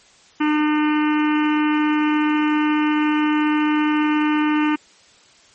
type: harmonic tone with a mistuned harmonic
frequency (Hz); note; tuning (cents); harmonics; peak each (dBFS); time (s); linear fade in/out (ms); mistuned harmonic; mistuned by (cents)
302.4; D#4; -49; 1 / 3 / 4 / 5 / 6 / 7 / 8 / 9 / 10; -16 / -26 / -28 / -30 / -32 / -33 / -34 / -35 / -36; 0.4-4.76; 10; 10; -22
effects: white hiss -51 dBFS RMS until 5.54 s + MP3 32 kbps